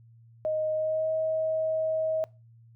sine tone with pitch glide, 622.3 to 635 Hz, D#5 to D#5, 0 to +35 cents, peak -25 dBFS, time 0.45-2.24 s, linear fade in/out 0 ms, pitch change +35 cents, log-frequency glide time 0.73-1.11 s, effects noise-tail reverb RT60 0.3 s tail -23 dB re dry + added 115 Hz sine -52 dBFS peak until 2.75 s

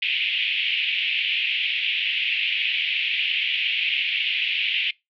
white band-pass noise, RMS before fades -24 dBFS, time 0.02-4.91 s, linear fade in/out 5 ms, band 2300 to 3100 Hz, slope 48 dB/octave, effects noise-tail reverb RT60 0.2 s tail -23 dB re dry

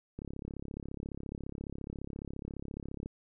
click train, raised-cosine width 3 ms, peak -27 dBFS, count 100, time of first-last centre 0.19-3.06 s, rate 34.5 Hz, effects none

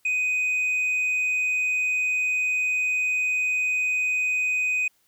triangle tone with tanh clipping, 2500 Hz, D#7, 8 cents sharp, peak -22 dBFS, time 0.05-4.88 s, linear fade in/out 5 ms, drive 7 dB, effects white hiss -66 dBFS RMS until 5.07 s

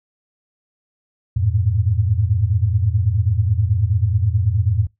sine tone cluster, 87.1 / 102.8 / 112.1 Hz, F2 / G#2 / A2, -4 / -17 / +33 cents, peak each -19 dBFS, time 1.36-4.87 s, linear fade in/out 10 ms, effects noise-tail reverb RT60 0.2 s tail -25 dB re dry

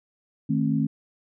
sine chord, A diminished, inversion second, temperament equal with one note detuned, 155.56 / 220 / 267.9 Hz, Eb3 / A3 / C4, 0 / 0 / +41 cents, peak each -25 dBFS, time 0.49-0.87 s, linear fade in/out 10 ms, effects none

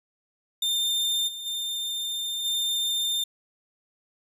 40% pulse tone with level steps, 3607 Hz, A7, 42 cents sharp, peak -22 / -33 / -27 / -23 dBFS, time 0.62-3.24 s, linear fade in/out 5 ms, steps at 1.27 / 1.45 / 2.44 s, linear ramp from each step 20 ms, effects none

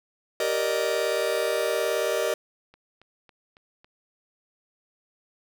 45% pulse chord, Eb major seventh, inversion first, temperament just, 388.9 / 466.7 / 583.4 / 622.3 Hz, G4 / Bb4 / D5 / Eb5, -14 / +2 / -12 / 0 cents, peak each -31 / -28 / -30 / -28 dBFS, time 0.4-2.34 s, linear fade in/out 2 ms
click train, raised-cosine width 0.3 ms, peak -36 dBFS, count 5, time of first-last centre 2.74-3.845 s, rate 3.62 Hz
effects none

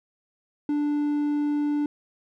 triangle tone, 293.7 Hz, D4, in tune, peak -20 dBFS, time 0.69-1.86 s, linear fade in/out 2 ms, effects none

